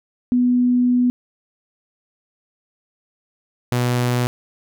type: tone pair in turn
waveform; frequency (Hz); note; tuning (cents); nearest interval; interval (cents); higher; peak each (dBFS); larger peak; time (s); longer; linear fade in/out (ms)
sine / sawtooth; 246.9 / 122.85; B3 / B2; 0 / -9; octave; 1209; first; -13; neither; 0.32-1.1 / 3.72-4.27; first; 0
effects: none